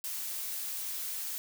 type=noise; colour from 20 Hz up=blue; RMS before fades=-37 dBFS; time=0.04-1.38 s; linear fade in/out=0 ms; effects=none